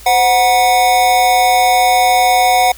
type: tone with amplitude modulation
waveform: square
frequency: 737 Hz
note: F#5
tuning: 7 cents flat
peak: -6 dBFS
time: 0.06-2.72 s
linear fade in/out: 5 ms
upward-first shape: sine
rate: 221 Hz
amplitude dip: 70%
effects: added 56 Hz sine -37 dBFS peak until 2.77 s + white hiss -38 dBFS RMS until 2.77 s